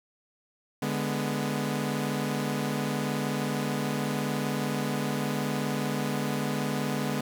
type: chord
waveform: sawtooth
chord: G# diminished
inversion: second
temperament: equal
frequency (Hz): 146.83 / 207.7 / 246.9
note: D3 / G#3 / B3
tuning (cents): 0 / 0 / 0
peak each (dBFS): -28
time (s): 0.82-7.21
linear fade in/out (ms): 5
effects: 9-bit